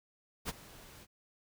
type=noise with ADSR envelope; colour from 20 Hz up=pink; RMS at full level=-35 dBFS; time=0.45-1.07 s; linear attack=40 ms; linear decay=26 ms; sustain=-19 dB; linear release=48 ms; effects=none